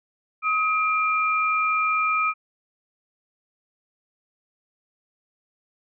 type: tone pair together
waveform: sine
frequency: 1267.3 / 2382 Hz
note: D#6 / D7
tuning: +31 / +24 cents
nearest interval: major seventh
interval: 1093 cents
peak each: -21 / -24 dBFS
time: 0.42-2.34 s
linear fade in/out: 50 ms
effects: none